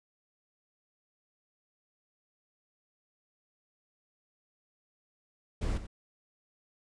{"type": "noise with echo", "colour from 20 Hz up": "brown", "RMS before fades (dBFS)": -31, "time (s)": [5.61, 5.78], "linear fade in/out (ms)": 10, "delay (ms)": 89, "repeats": 1, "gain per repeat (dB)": -11, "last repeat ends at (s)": 5.869, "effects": ["resampled to 22050 Hz"]}